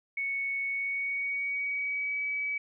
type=tone with pitch glide; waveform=sine; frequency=2217 to 2283 Hz; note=C#7 to D7; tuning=0 to -50 cents; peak=-29 dBFS; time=0.17-2.58 s; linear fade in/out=5 ms; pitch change=+50 cents; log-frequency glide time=0.66-2.22 s; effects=none